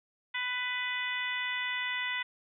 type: harmonic tone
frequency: 497.3 Hz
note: B4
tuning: 12 cents sharp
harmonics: 2 / 3 / 4 / 5 / 6 / 7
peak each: -41 / -40 / -33 / -41 / -41 / -41 dBFS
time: 0.34-2.23 s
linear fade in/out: 10 ms
effects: none